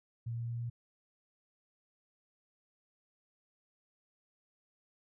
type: tone with pitch steps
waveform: sine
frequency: 116.54 / 117.22 / 117.89 / 118.58 Hz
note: A#2 / A#2 / A#2 / A#2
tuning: 0 / +10 / +20 / +30 cents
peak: -35 dBFS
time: 0.26-0.7 s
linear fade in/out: 10 ms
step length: 110 ms
effects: none